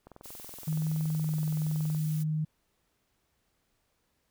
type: click train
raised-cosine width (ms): 1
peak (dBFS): -34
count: 41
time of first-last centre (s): 0.07-1.948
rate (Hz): 21.3
type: noise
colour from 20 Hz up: blue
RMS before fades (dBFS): -46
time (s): 0.23-2.24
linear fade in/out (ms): 20
type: tone with pitch glide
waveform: sine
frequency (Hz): 156.8 to 154.91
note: D#3 to D#3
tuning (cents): +14 to -7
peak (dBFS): -27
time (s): 0.67-2.45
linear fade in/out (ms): 10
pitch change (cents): -21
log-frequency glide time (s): 1.14-1.39
effects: pink hiss -75 dBFS RMS until 4.3 s